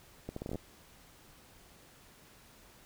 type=accelerating click train; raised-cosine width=2 ms; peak=-25 dBFS; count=9; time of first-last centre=0.29-0.556 s; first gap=74 ms; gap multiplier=0.75; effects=pink hiss -59 dBFS RMS until 2.85 s